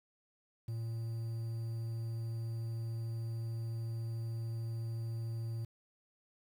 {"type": "tone with quantisation", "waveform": "triangle", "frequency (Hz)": 114.2, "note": "A#2", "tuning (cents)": -35, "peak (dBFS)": -34, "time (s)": [0.68, 5.65], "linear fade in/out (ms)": 5, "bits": 10, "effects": []}